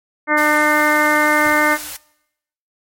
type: harmonic tone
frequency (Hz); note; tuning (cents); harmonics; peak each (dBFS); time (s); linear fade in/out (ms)
301; D4; +43; 1 / 2 / 3 / 4 / 5 / 6 / 7; -20 / -20 / -20 / -20 / -20 / -20 / -20; 0.27-1.78; 50
type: band-stop noise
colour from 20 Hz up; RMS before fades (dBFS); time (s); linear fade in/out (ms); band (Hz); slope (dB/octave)
white; -30; 0.37-1.97; 10; 130 to 560; 24
type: noise with exponential decay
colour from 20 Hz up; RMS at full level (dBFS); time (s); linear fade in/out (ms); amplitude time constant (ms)
pink; -31; 1.45-1.84; 2; 83
effects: noise-tail reverb RT60 0.8 s tail -21 dB re dry + MP3 64 kbps